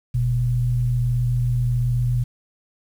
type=tone pair together; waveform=sine; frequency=43.12 / 121.8 Hz; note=F1 / B2; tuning=-21 / -24 cents; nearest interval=octave + tritone; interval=1797 cents; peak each=-26 / -18 dBFS; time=0.14-2.24 s; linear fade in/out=10 ms; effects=8-bit